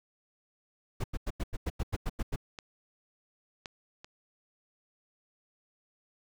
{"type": "noise bursts", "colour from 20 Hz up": "brown", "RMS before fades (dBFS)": -31, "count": 11, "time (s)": [1, 2.361], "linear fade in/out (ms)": 10, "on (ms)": 41, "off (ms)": 91}
{"type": "clicks", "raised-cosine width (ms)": 0.2, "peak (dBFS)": [-24, -22, -29], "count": 3, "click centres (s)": [2.588, 3.658, 4.045]}
{"effects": []}